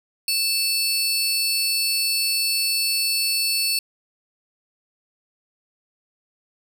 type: tone pair together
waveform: sawtooth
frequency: 2637 / 4440 Hz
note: E7 / C#8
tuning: 0 / +2 cents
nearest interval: major sixth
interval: 902 cents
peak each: -23 / -18 dBFS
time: 0.28-3.79 s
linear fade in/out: 2 ms
effects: none